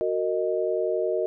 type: chord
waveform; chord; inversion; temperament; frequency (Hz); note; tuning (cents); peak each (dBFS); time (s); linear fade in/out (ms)
sine; D# minor; first; equal with one note detuned; 370 / 460.8 / 622.3; F#4 / A#4 / D#5; 0 / -20 / 0; -27; 0.01-1.26; 0
effects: none